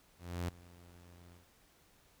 sawtooth tone with ADSR envelope, 87.31 Hz, F2, in tune, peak -30 dBFS, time 0.18-1.48 s, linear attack 310 ms, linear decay 4 ms, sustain -22 dB, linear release 150 ms, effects pink hiss -67 dBFS RMS until 2.2 s

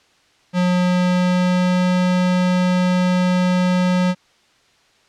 square tone with pitch glide, 180 to 181.36 Hz, F#3 to F#3, -47 to -34 cents, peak -15 dBFS, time 0.53-4.15 s, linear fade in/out 50 ms, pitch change +13 cents, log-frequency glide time 0.8-1.87 s, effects white hiss -56 dBFS RMS until 5.08 s + low-pass 5000 Hz 12 dB/octave

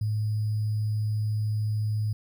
sine tone with sample-and-hold, 106.9 Hz, A2, 49 cents flat, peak -24 dBFS, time 0.01-2.13 s, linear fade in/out 5 ms, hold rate 4900 Hz, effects none

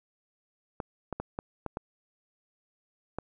clicks, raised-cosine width 1 ms, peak -19 dBFS, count 7, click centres 0.802 / 1.127 / 1.2 / 1.389 / 1.663 / 1.771 / 3.186 s, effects none

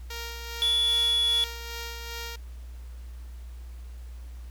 5% pulse tone with tremolo, 466.2 Hz, A#4, in tune, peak -23 dBFS, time 0.1-2.36 s, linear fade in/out 5 ms, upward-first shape sine, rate 2.5 Hz, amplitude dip 40%
triangle tone with pitch glide, 3424 to 3404 Hz, A7 to G#7, -48 to +42 cents, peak -20 dBFS, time 0.62-1.44 s, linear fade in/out 0 ms, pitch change -10 cents, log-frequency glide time 0.86-1.05 s
effects added 60 Hz sine -38 dBFS peak until 4.5 s + pink hiss -58 dBFS RMS until 4.5 s

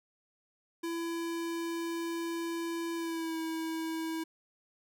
square tone with pitch glide, 335.1 to 323.7 Hz, E4 to E4, +29 to -31 cents, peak -34 dBFS, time 0.83-4.24 s, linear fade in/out 10 ms, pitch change -60 cents, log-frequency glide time 2.95-3.38 s, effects none

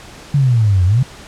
sine exponential two-way sweep, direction down then up, 146.83 to 87.31 to 138.9 Hz, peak -9 dBFS, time 0.34-1.03 s, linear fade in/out 5 ms, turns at 0.85 s, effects pink hiss -37 dBFS RMS until 1.27 s + low-pass 8000 Hz 12 dB/octave

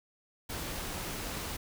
pink noise, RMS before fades -38 dBFS, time 0.49-1.57 s, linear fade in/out 10 ms, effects none

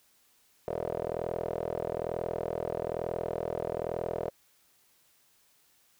15% pulse tone with band-pass filter, 41.11 Hz, E1, 4 cents flat, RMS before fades -34 dBFS, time 0.68-4.3 s, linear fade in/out 0 ms, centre 550 Hz, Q 9.3, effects white hiss -66 dBFS RMS until 5.99 s

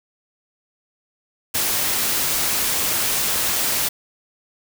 white noise, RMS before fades -21 dBFS, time 1.54-3.89 s, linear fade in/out 10 ms, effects none

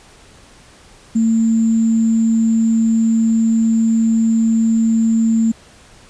sine tone with sample-and-hold, 225.6 Hz, A3, 44 cents sharp, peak -11 dBFS, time 1.15-5.52 s, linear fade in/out 10 ms, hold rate 7350 Hz, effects pink hiss -45 dBFS RMS until 6.09 s + resampled to 22050 Hz

